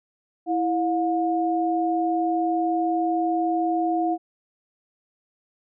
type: tone pair together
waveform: sine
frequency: 329.4 / 716 Hz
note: E4 / F5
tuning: -1 / +43 cents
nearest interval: octave + minor second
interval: 1344 cents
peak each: -23 dBFS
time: 0.46-4.18 s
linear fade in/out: 50 ms
effects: none